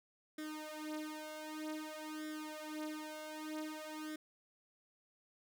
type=tone with flanger; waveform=sawtooth; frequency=308 Hz; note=D#4; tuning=17 cents flat; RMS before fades=-45 dBFS; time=0.38-4.16 s; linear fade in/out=5 ms; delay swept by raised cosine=0.56 to 4.66 ms; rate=0.53 Hz; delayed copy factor=+1; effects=none